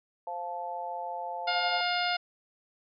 sine chord, F major, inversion second, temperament just, 523.8 / 698.5 / 873.1 Hz, C5 / F5 / A5, +2 / 0 / -14 cents, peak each -41 / -37 / -36 dBFS, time 0.27-1.81 s, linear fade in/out 2 ms
harmonic tone, 710 Hz, F5, 28 cents sharp, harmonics 1 / 2 / 3 / 4 / 5 / 6 / 7, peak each -30 / -33 / -35 / -36 / -37 / -38 / -38 dBFS, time 1.47-2.17 s, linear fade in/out 10 ms
effects none

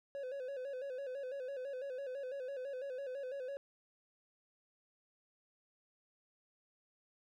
triangle tone with vibrato, 532 Hz, C5, 29 cents sharp, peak -38 dBFS, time 0.15-3.57 s, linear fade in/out 0 ms, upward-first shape square, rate 6 Hz, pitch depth 82 cents each way, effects none

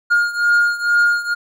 triangle beating tone pair, 1419 / 1421.2 Hz, F6 / F6, +27 / +30 cents, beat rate 2.2 Hz, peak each -13 / -16 dBFS, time 0.1-1.35 s, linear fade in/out 20 ms, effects none

